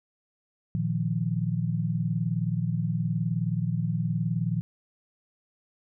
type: chord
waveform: sine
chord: Bb suspended fourth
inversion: none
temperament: equal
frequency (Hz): 116.54 / 155.56 / 174.61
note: Bb2 / Eb3 / F3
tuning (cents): 0 / 0 / 0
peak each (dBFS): -29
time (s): 0.75-4.61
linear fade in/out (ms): 0
effects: none